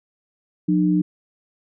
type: tone pair together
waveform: sine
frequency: 179.18 / 303 Hz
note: F3 / D#4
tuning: +45 / -46 cents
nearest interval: major sixth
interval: 909 cents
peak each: -18 dBFS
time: 0.68-1.02 s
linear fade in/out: 10 ms
effects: none